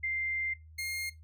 sine / sawtooth tone pair in turn, 2093 / 2128 Hz, C7 / C7, 0 / +29 cents, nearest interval unison, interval 29 cents, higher second, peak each -30 / -30 dBFS, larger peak neither, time 0.03-0.54 / 0.78-1.1 s, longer first, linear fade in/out 10 ms, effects noise-tail reverb RT60 0.2 s tail -19 dB re dry + added 79 Hz sine -50 dBFS peak until 1.23 s

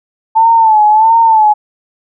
sine tone with vibrato, 880 Hz, A5, in tune, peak -4 dBFS, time 0.35-1.54 s, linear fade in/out 20 ms, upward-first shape sine, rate 1.5 Hz, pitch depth 74 cents each way, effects none

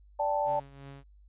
sine chord, D suspended fourth, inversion none, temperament equal with one note detuned, 584.3 / 784 / 880 Hz, D5 / G5 / A5, -9 / 0 / 0 cents, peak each -30 / -33 / -29 dBFS, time 0.19-0.6 s, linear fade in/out 10 ms
sawtooth tone with tremolo, 138.59 Hz, C#3, in tune, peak -39 dBFS, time 0.44-1.04 s, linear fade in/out 50 ms, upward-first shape triangle, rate 2.8 Hz, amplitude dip 70%
effects added 50 Hz sine -54 dBFS peak until 1.28 s + resampled to 8000 Hz

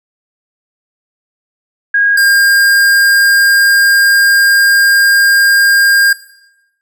sine / square tone pair in turn, 1637 / 1608.9 Hz, G#6 / G6, -25 / +45 cents, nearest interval unison, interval 30 cents, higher first, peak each -7 dBFS, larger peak neither, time 1.94-2.17 / 2.17-6.13 s, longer second, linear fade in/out 5 ms, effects noise-tail reverb RT60 0.9 s tail -17 dB re dry

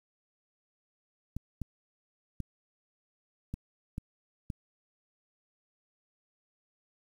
clicks, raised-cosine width 5 ms, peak -23 dBFS, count 6, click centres 1.366 / 1.617 / 2.403 / 3.54 / 3.981 / 4.502 s, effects 9-bit

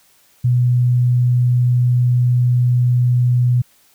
sine tone, 123.3 Hz, B2, 2 cents flat, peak -11 dBFS, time 0.44-3.62 s, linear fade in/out 10 ms, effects white hiss -54 dBFS RMS until 3.94 s

